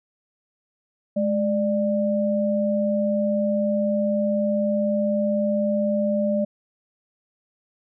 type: tone pair together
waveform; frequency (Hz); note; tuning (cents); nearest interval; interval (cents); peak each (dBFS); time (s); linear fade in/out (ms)
sine; 210 / 594; G#3 / D5; +19 / +20; octave + tritone; 1801; -22; 1.16-6.45; 10
effects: none